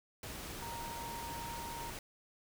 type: tone in noise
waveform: sine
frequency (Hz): 932.3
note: A#5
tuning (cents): 0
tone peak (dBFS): -43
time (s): 0.62-1.9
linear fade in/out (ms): 2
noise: pink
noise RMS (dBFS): -45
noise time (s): 0.23-1.99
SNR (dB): -1
effects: none